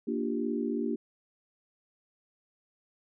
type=chord; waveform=sine; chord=G minor seventh; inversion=first; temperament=equal; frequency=233.1 / 293.7 / 349.2 / 392 Hz; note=Bb3 / D4 / F4 / G4; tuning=0 / 0 / 0 / 0 cents; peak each=-32 / -34 / -36 / -35 dBFS; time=0.07-0.96 s; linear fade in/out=10 ms; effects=none